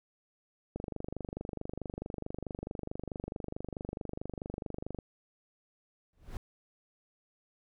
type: click train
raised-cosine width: 2 ms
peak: -24 dBFS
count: 105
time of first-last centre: 0.76-4.988 s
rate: 24.6 Hz
type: noise with exponential growth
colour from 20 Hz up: brown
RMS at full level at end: -35 dBFS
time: 6.13-6.37 s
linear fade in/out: 1 ms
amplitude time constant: 52 ms
effects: none